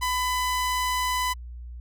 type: tone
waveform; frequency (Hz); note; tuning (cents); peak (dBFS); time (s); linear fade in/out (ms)
sawtooth; 1002; B5; +25; -20; 0.01-1.34; 20
effects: added 60 Hz sine -36 dBFS peak until 1.8 s